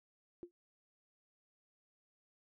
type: tone with exponential decay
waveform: sine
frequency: 349.2 Hz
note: F4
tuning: in tune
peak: -40 dBFS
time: 0.43-0.51 s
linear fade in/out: 0 ms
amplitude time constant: 17 ms
effects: none